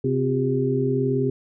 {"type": "tone cluster", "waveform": "sine", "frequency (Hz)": [132.5, 259.1, 362.1, 401.2], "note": ["C3", "C4", "F#4", "G4"], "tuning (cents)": [22, -17, -37, 40], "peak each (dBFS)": [-24, -25, -30, -23], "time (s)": [0.04, 1.3], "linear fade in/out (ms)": 5, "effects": []}